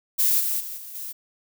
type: noise with level steps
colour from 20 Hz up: violet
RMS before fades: -20 / -25 / -34 / -39 / -34 dBFS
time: 0.18-1.13 s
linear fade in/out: 20 ms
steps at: 0.39 / 0.59 / 0.76 / 0.94 s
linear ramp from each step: 20 ms
effects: none